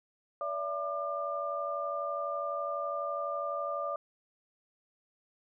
sine tone cluster, 574 / 666 / 1199 Hz, D5 / E5 / D6, -40 / +18 / +36 cents, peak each -36 / -38 / -35 dBFS, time 0.41-3.96 s, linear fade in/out 2 ms, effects none

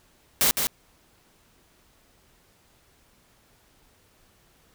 white noise with echo, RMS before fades -20 dBFS, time 0.41-0.51 s, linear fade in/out 0 ms, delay 160 ms, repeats 1, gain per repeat -5 dB, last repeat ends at 0.67 s, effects pink hiss -61 dBFS RMS until 4.74 s

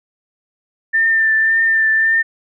sine tone with vibrato, 1789 Hz, A6, 28 cents sharp, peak -11 dBFS, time 0.93-2.23 s, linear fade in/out 20 ms, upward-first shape triangle, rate 1.8 Hz, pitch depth 25 cents each way, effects none

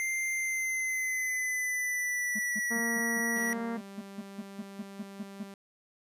square tone with pitch glide, 2093 to 1930.4 Hz, C7 to B6, 0 to -40 cents, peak -30 dBFS, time 0-3.53 s, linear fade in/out 0 ms, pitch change -140 cents, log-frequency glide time 0.33-2.78 s
triangle tone bursts, 213.6 Hz, G#3, 49 cents sharp, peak -33 dBFS, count 16, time 2.35-5.438 s, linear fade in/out 10 ms, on 43 ms, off 160 ms
harmonic tone, 231.7 Hz, A#3, 10 cents flat, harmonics 1 / 2 / 3 / 4 / 5 / 6 / 7 / 8 / 9, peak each -33 / -39 / -43 / -45 / -47 / -49 / -50 / -51 / -52 dBFS, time 2.7-3.78 s, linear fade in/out 20 ms
sawtooth tone, 197.2 Hz, G3, 11 cents sharp, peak -40 dBFS, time 3.36-5.54 s, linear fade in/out 2 ms
effects resampled to 32000 Hz

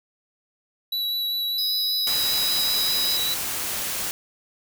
square tone with vibrato, 3928 Hz, B7, 10 cents flat, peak -24 dBFS, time 0.92-3.34 s, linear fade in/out 5 ms, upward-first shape sine, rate 5.1 Hz, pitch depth 11 cents each way
45% pulse tone, 4995 Hz, D#8, 6 cents sharp, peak -25 dBFS, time 1.58-3.17 s, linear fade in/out 5 ms
white noise, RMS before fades -28 dBFS, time 2.07-4.11 s, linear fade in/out 0 ms
effects none

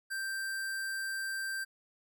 square tone, 1570 Hz, G6, 2 cents sharp, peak -35 dBFS, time 0.1-1.65 s, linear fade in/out 20 ms, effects none

